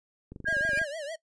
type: click train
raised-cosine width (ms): 3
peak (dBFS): -29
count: 13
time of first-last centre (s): 0.32-0.816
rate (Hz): 24.2
type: tone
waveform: sine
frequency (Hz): 1625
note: G#6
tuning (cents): -38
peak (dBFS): -25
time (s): 0.45-0.85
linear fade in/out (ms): 20
type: tone with vibrato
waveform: square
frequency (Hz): 607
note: D#5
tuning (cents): -43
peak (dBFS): -35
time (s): 0.47-1.16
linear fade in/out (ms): 10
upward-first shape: triangle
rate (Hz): 6.5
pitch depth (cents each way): 180
type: tone with exponential growth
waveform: 40% pulse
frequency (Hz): 2400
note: D7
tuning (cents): +37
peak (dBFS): -30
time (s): 0.59-0.79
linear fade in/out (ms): 0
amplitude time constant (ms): 43
effects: noise-tail reverb RT60 0.1 s tail -20 dB re dry + resampled to 22050 Hz